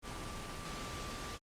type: tone in noise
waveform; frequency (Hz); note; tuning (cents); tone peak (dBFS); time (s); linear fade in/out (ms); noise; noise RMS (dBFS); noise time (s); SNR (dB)
sine; 1174.7; D6; 0; -49; 0.02-1.39; 50; pink; -43; 0.02-1.39; -9
effects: low-pass 8000 Hz 12 dB/octave + Opus 32 kbps